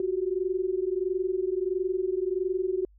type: tone pair together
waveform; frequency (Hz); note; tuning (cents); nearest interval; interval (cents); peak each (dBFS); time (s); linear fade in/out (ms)
sine; 361.1 / 382.6; F#4 / G4; -42 / -42; minor second; 100; -28; 0-2.85; 2
effects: added 50 Hz sine -54 dBFS peak until 2.98 s